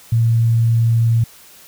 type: tone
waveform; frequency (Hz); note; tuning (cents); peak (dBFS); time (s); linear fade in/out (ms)
sine; 115.1; A#2; -22; -11; 0.12-1.24; 5
effects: white hiss -44 dBFS RMS until 1.67 s